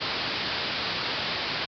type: low-pass noise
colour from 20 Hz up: white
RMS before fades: -30 dBFS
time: 0-1.66 s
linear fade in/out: 20 ms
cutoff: 5000 Hz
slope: 96 dB/octave
effects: high-pass 80 Hz 12 dB/octave